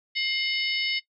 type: harmonic tone with a mistuned harmonic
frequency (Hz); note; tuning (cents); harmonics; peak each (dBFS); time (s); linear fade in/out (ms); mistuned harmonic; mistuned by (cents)
743; F#5; +7; 3 / 4 / 5 / 6 / 7; -28 / -30 / -32 / -34 / -35; 0.15-1; 20; 3; -86
effects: noise-tail reverb RT60 0.1 s tail -18 dB re dry